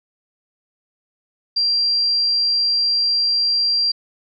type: tone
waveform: sine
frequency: 4739 Hz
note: D8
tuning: 15 cents sharp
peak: -15 dBFS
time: 1.56-3.92 s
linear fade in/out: 10 ms
effects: none